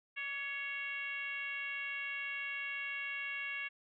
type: tone with frequency modulation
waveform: sine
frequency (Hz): 2217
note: C#7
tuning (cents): 0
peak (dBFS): -37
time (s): 0.16-3.69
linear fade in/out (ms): 20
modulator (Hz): 536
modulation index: 1.2
effects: none